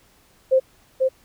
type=tone with echo; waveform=sine; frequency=524 Hz; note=C5; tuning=2 cents sharp; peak=-12 dBFS; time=0.51-0.6 s; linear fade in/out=20 ms; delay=490 ms; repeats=1; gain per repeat=-3 dB; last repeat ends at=1.09 s; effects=pink hiss -57 dBFS RMS until 1.24 s